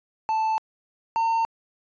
triangle tone pair in turn, 880 / 908.9 Hz, A5 / A#5, 0 / -44 cents, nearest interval minor second, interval 56 cents, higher second, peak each -19 / -18 dBFS, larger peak second, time 0.29-0.58 / 1.16-1.45 s, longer neither, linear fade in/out 0 ms, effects resampled to 16000 Hz

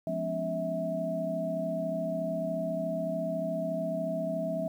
sine tone cluster, 174.1 / 208.1 / 251.4 / 282.1 / 649 Hz, F3 / G#3 / B3 / C#4 / E5, -5 / +4 / +31 / +30 / -27 cents, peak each -36 / -40 / -40 / -40 / -31 dBFS, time 0.07-4.68 s, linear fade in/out 2 ms, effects 10-bit

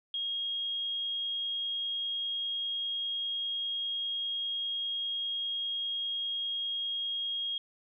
sine tone, 3265 Hz, G#7, 30 cents flat, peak -31 dBFS, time 0.14-7.58 s, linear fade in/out 2 ms, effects none

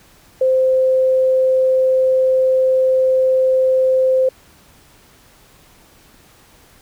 sine tone, 520 Hz, C5, 11 cents flat, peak -11 dBFS, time 0.41-4.29 s, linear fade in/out 5 ms, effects pink hiss -49 dBFS RMS until 6.81 s

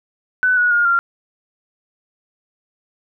sine tone with pitch steps, 1500 / 1460.7 / 1422.4 / 1385.1 Hz, F#6 / F#6 / F6 / F6, +23 / -23 / +31 / -15 cents, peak -12 dBFS, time 0.43-0.99 s, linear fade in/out 0 ms, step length 140 ms, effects none

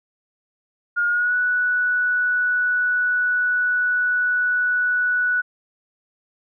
sine tone with pitch glide, 1423 to 1476.6 Hz, F6 to F#6, +32 to -4 cents, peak -17 dBFS, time 0.96-5.42 s, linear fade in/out 20 ms, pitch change +64 cents, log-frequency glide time 1.07-1.35 s, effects none

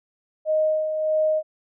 sine tone with tremolo, 622.3 Hz, D#5, in tune, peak -17 dBFS, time 0.45-1.43 s, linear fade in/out 50 ms, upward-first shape sine, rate 1.6 Hz, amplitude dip 50%, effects none

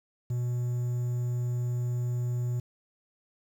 triangle tone with quantisation, 122.2 Hz, B2, 18 cents flat, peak -25 dBFS, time 0.3-2.6 s, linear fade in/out 5 ms, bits 9, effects none

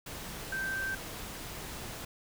sine tone in noise, 1562 Hz, G6, 7 cents flat, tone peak -32 dBFS, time 0.52-0.95 s, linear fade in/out 5 ms, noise pink, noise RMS -42 dBFS, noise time 0.06-2.05 s, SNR +7 dB, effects none

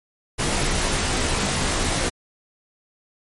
pink noise with comb filter, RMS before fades -22 dBFS, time 0.38-2.1 s, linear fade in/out 20 ms, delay 18 ms, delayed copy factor -0.95, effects MP3 48 kbps

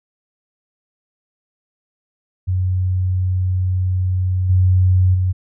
sine tone with level steps, 92.2 Hz, F#2, 6 cents flat, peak -15 / -10 / -14 dBFS, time 2.47-5.33 s, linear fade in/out 20 ms, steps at 4.49 / 5.14 s, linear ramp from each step 10 ms, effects none

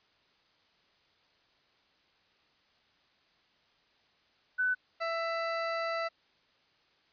sine / 20% pulse tone pair in turn, 1500 / 663.9 Hz, F#6 / E5, +23 / +12 cents, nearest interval octave + major second, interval 1411 cents, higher first, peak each -26 dBFS, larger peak neither, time 4.58-4.75 / 5-6.09 s, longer second, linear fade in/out 20 ms, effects white hiss -68 dBFS RMS until 7.12 s + resampled to 11025 Hz

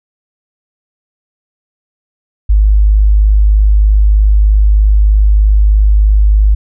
sine tone, 51.6 Hz, G#1, 10 cents flat, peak -4 dBFS, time 2.49-6.55 s, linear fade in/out 10 ms, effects none

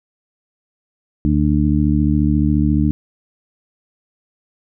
harmonic tone, 74.3 Hz, D2, 21 cents sharp, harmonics 1 / 2 / 3 / 4, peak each -18 / -18 / -18 / -18 dBFS, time 1.25-2.91 s, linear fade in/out 0 ms, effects none

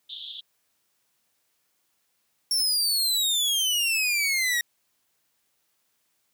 white band-pass noise, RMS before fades -39 dBFS, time 0.09-0.41 s, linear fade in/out 10 ms, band 3200 to 3800 Hz, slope 96 dB/octave
sawtooth exponential sweep, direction down, 5500 to 1876 Hz, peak -19 dBFS, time 2.51-4.61 s, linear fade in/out 2 ms
effects white hiss -72 dBFS RMS until 6.33 s + high-pass 80 Hz 12 dB/octave

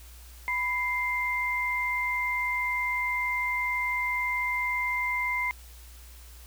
sine tone pair together, 987.8 / 2094 Hz, B5 / C7, 0 / +1 cents, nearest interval octave + minor second, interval 1301 cents, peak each -31 / -27 dBFS, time 0.48-5.51 s, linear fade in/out 0 ms, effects added 60 Hz sine -46 dBFS peak until 6.46 s + white hiss -53 dBFS RMS until 6.46 s

